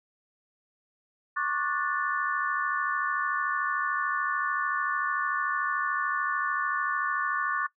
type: chord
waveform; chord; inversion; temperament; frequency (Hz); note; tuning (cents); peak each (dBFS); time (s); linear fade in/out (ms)
sine; D major seventh; third; just; 1101.2 / 1174.7 / 1468.3 / 1762; C#6 / D6 / F#6 / A6; -12 / 0 / -14 / +2; -32; 1.36-7.67; 10
effects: noise-tail reverb RT60 0.1 s tail -18 dB re dry